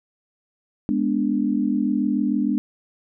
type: chord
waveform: sine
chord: G# diminished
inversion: none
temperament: equal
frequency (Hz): 207.7 / 246.9 / 293.7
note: G#3 / B3 / D4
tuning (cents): 0 / 0 / 0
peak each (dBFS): -23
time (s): 0.89-2.58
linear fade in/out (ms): 0
effects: none